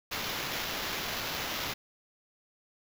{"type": "noise with sample-and-hold", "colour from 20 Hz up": "white", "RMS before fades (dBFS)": -35, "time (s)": [0.11, 1.74], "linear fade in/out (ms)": 10, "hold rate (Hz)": 8820, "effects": []}